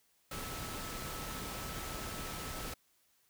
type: tone in noise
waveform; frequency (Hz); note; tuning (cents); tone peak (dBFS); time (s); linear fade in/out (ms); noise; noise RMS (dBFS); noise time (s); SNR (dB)
sine; 1305; E6; -18; -49; 0.31-2.74; 5; pink; -42; 0.31-2.74; -10
effects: white hiss -72 dBFS RMS until 3.29 s